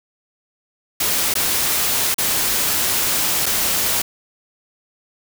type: noise with dropouts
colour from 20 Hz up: white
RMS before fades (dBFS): -19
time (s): 1-4.02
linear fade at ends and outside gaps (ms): 5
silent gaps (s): 1.34-1.353 / 2.144-2.182 / 3.459-3.463
effects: none